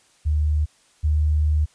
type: tone pair in turn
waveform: sine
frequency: 75.6 / 75.97 Hz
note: D#2 / D#2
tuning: -49 / -41 cents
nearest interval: unison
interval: 8 cents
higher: second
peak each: -17 / -16 dBFS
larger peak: second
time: 0.25-0.66 / 1.03-1.66 s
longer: second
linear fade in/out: 20 ms
effects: white hiss -58 dBFS RMS until 1.74 s + resampled to 22050 Hz